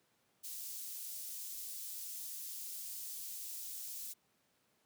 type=high-pass noise; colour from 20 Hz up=white; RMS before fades=-45 dBFS; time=0.43-4.14 s; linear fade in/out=20 ms; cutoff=5600 Hz; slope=12 dB/octave; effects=pink hiss -75 dBFS RMS until 4.85 s + high-pass 150 Hz 12 dB/octave